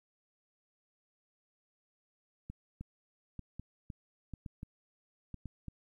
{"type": "clicks", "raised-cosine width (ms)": 5, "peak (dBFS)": -30, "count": 11, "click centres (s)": [2.5, 2.81, 3.393, 3.596, 3.902, 4.337, 4.462, 4.631, 5.343, 5.457, 5.683], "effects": ["12-bit"]}